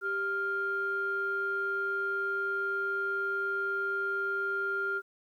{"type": "tone pair together", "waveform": "sine", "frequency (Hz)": [392.6, 1399], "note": ["G4", "F6"], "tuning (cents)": [3, 3], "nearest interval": "octave + minor seventh", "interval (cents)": 2200, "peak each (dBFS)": [-35, -29], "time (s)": [0.01, 5.02], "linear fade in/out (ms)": 50, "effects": ["tanh soft clip ceiling -22 dBFS", "11-bit"]}